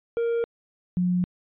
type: tone pair in turn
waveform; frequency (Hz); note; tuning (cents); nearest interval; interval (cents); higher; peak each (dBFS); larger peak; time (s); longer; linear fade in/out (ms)
triangle / sine; 466.2 / 179.43; A#4 / F3; 0 / +47; octave + perfect fourth; 1653; first; -20; neither; 0.17-0.44 / 0.97-1.24; neither; 0
effects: resampled to 8000 Hz